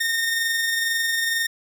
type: tone with amplitude modulation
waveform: sawtooth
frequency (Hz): 1833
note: A#6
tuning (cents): -30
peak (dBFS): -16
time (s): 0-1.47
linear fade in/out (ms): 10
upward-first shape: sine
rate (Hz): 22.1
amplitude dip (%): 30
effects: none